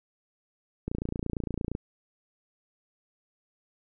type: click train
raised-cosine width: 3 ms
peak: -18 dBFS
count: 26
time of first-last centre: 0.88-1.751 s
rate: 28.7 Hz
effects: none